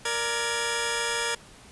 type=tone cluster; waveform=10% pulse; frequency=467.2 / 591 / 1686 Hz; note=A#4 / D5 / G#6; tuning=+4 / +11 / +26 cents; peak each=-20 / -27 / -21 dBFS; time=0.05-1.35 s; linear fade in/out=5 ms; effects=pink hiss -50 dBFS RMS until 1.71 s + resampled to 24000 Hz